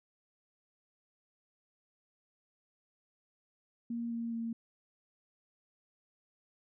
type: tone with pitch steps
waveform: sine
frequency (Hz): 234.3 / 232 / 229.7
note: A#3 / A#3 / A#3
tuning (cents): +9 / -8 / -25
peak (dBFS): -34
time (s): 3.9-4.53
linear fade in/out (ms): 5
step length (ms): 210
effects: none